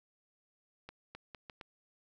accelerating click train, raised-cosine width 0.3 ms, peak -30 dBFS, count 5, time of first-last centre 0.89-1.612 s, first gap 260 ms, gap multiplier 0.76, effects none

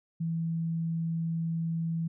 sine tone, 164.81 Hz, E3, in tune, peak -28 dBFS, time 0.2-2.08 s, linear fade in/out 10 ms, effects none

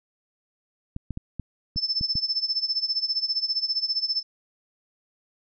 clicks, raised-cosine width 5 ms, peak -19 dBFS, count 7, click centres 0.964 / 1.107 / 1.174 / 1.397 / 1.761 / 2.011 / 2.155 s
sine tone with tremolo, 5274 Hz, E8, in tune, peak -20 dBFS, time 1.76-4.23 s, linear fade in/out 20 ms, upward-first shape sine, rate 15 Hz, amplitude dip 85%
effects none

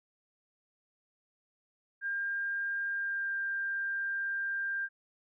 sine tone with pitch glide, 1603 to 1591 Hz, G6 to G6, +38 to +25 cents, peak -31 dBFS, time 2.01-4.89 s, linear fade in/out 50 ms, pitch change -13 cents, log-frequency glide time 2.89-3.35 s, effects none

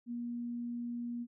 sine tone, 238.7 Hz, A#3, 41 cents sharp, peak -36 dBFS, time 0.06-1.27 s, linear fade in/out 50 ms, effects none

